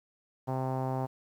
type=tone with low-pass filter; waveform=sawtooth; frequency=130.81 Hz; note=C3; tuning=in tune; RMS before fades=-32 dBFS; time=0.47-1.07 s; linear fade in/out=20 ms; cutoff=840 Hz; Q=3.4; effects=10-bit